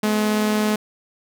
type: tone pair together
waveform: sawtooth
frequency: 212.6 / 250.7 Hz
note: G#3 / B3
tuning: +41 / +26 cents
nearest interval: minor third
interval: 285 cents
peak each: -14 / -26 dBFS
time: 0.03-0.76 s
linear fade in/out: 5 ms
effects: none